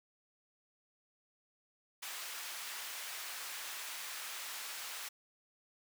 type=high-pass noise; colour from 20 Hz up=pink; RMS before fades=-44 dBFS; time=2.02-5.09 s; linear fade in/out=10 ms; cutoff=1300 Hz; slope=12 dB/octave; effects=none